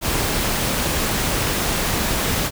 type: noise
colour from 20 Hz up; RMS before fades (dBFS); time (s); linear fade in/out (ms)
pink; -21; 0.01-2.51; 50
effects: none